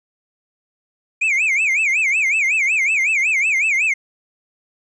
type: tone with vibrato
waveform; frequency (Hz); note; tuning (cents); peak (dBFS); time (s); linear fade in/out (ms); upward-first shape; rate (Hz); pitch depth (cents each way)
triangle; 2349; D7; 0; -13; 1.21-3.94; 10; sine; 5.4; 210
effects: resampled to 22050 Hz + 9-bit